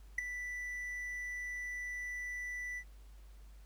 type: tone with ADSR envelope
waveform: triangle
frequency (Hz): 1975.5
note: B6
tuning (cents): 0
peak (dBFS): -25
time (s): 0.18-2.84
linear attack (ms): 6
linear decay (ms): 8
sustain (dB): -12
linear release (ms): 66
effects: added 50 Hz sine -52 dBFS peak until 3.65 s + pink hiss -68 dBFS RMS until 3.65 s